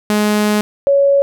sawtooth / sine tone pair in turn, 210 / 558.7 Hz, G#3 / C#5, +19 / +13 cents, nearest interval octave + perfect fourth, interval 1694 cents, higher second, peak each -8 / -8 dBFS, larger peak neither, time 0.1-0.61 / 0.87-1.22 s, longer first, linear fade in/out 0 ms, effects none

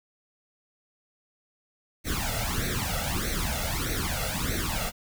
pink noise with flanger, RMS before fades -29 dBFS, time 2.04-4.92 s, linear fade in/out 50 ms, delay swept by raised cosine 0.49 to 1.49 ms, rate 1.6 Hz, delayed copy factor +0.85, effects none

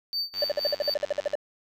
triangle tone with tremolo, 4589 Hz, D8, 41 cents flat, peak -24 dBFS, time 0.13-0.94 s, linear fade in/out 0 ms, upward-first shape sine, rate 4.2 Hz, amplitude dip 95%
click train, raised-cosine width 0.2 ms, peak -26 dBFS, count 96, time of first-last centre 0.34-1.336 s, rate 95.4 Hz
triangle tone bursts, 587 Hz, D5, 1 cent flat, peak -20 dBFS, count 13, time 0.42-1.354 s, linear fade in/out 2 ms, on 22 ms, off 54 ms
effects none

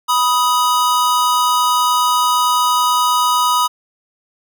square tone pair together, 983.1 / 1254 Hz, B5 / D#6, -8 / +13 cents, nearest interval major third, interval 421 cents, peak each -16 dBFS, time 0.08-3.68 s, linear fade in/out 20 ms, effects none

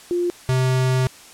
sine / square tone pair in turn, 351.1 / 129.25 Hz, F4 / C3, +9 / -21 cents, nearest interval octave + perfect fourth, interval 1730 cents, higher first, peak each -18 / -17 dBFS, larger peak second, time 0.11-0.3 / 0.49-1.07 s, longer second, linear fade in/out 0 ms, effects white hiss -44 dBFS RMS until 1.33 s + low-pass 10000 Hz 12 dB/octave

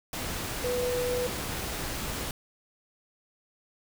sine tone in noise, 493.9 Hz, B4, in tune, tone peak -27 dBFS, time 0.64-1.27 s, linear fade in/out 2 ms, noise pink, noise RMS -34 dBFS, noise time 0.13-2.31 s, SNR +4 dB, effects none

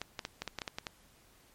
clicks, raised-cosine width 0.2 ms, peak -19 dBFS, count 10, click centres 0.016 / 0.192 / 0.251 / 0.42 / 0.477 / 0.587 / 0.618 / 0.678 / 0.785 / 0.868 s, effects pink hiss -63 dBFS RMS until 1.54 s + MP3 64 kbps

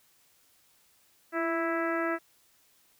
harmonic tone with a mistuned harmonic, 329.6 Hz, E4, in tune, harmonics 1 / 2 / 3 / 4 / 5 / 6 / 7 / 8, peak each -31 / -33 / -41 / -34 / -36 / -38 / -47 / -50 dBFS, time 1.32-2.19 s, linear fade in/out 50 ms, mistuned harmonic 1, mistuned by +29 cents, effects white hiss -65 dBFS RMS until 2.99 s

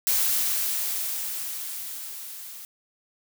blue noise with level ramp, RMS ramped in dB -22 to -41 dBFS, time 0.07-2.65 s, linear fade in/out 0 ms, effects none

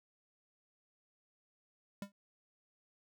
square tone with exponential decay, 200 Hz, G3, 35 cents sharp, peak -37 dBFS, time 2.02-2.12 s, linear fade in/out 2 ms, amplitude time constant 21 ms, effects none

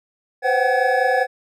triangle tone cluster, 502 / 527 / 740 / 770 / 1701 Hz, B4 / C5 / F#5 / G5 / G#6, +28 / +12 / 0 / -31 / +41 cents, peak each -20 dBFS, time 0.42-1.27 s, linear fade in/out 50 ms, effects none

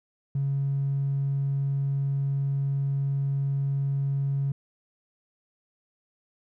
triangle tone, 138.59 Hz, C#3, in tune, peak -20 dBFS, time 0.35-4.52 s, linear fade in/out 5 ms, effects tanh soft clip ceiling -21 dBFS

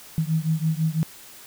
sine beating tone pair, 156.8 / 162.8 Hz, D#3 / E3, +14 / -21 cents, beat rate 6 Hz, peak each -23 / -24 dBFS, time 0.18-1.03 s, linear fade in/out 0 ms, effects white hiss -45 dBFS RMS until 1.46 s

